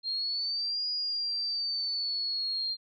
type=exponential two-way sweep; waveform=sine; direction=up then down; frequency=4186 to 4900 to 4186 Hz; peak=-29 dBFS; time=0.03-2.77 s; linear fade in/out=50 ms; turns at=0.89 s; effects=none